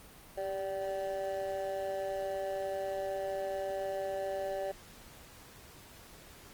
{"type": "tone with amplitude modulation", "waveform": "triangle", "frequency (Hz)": 580, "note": "D5", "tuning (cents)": -22, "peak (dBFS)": -27, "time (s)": [0.37, 4.72], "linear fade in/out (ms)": 10, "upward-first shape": "sine", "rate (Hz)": 189, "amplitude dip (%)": 100, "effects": ["pink hiss -54 dBFS RMS until 6.53 s", "Opus 32 kbps"]}